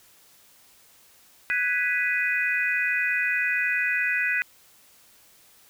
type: chord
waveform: sine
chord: G# minor seventh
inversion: third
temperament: equal with one note detuned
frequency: 1492 / 1661.2 / 1975.5 / 2489 Hz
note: F#6 / G#6 / B6 / D#7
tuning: +14 / 0 / 0 / 0 cents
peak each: -28 / -30 / -26 / -27 dBFS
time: 1.5-4.42 s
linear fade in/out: 0 ms
effects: white hiss -56 dBFS RMS until 5.69 s